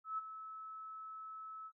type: tone with ADSR envelope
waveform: sine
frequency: 1300 Hz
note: E6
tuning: 24 cents flat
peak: -35 dBFS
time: 0.04-1.72 s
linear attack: 140 ms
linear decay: 21 ms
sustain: -11 dB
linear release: 59 ms
effects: noise-tail reverb RT60 0.1 s tail -20 dB re dry